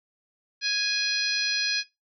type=harmonic tone; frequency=830.6 Hz; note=G#5; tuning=in tune; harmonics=2 / 3 / 4 / 5 / 6 / 7; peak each=-31 / -30 / -36 / -27 / -29 / -37 dBFS; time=0.61-1.84 s; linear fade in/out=50 ms; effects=noise-tail reverb RT60 0.2 s tail -18 dB re dry